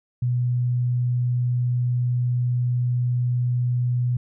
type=tone; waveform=sine; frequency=123.1 Hz; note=B2; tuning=5 cents flat; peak=-19 dBFS; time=0.22-4.17 s; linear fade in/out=5 ms; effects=none